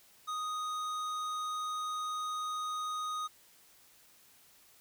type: tone with hard clipping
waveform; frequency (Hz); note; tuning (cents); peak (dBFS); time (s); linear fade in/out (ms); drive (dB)
sine; 1244.5; D#6; 0; -36; 0.27-3.28; 20; 12
effects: white hiss -62 dBFS RMS until 4.8 s